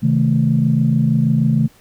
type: chord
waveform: sine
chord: A diminished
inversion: first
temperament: just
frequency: 132 / 158.4 / 220 Hz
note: C3 / Eb3 / A3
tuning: +16 / +31 / 0 cents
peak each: -16 dBFS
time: 0.02-1.68 s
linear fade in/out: 20 ms
effects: tanh soft clip ceiling -3 dBFS + pink hiss -51 dBFS RMS until 1.8 s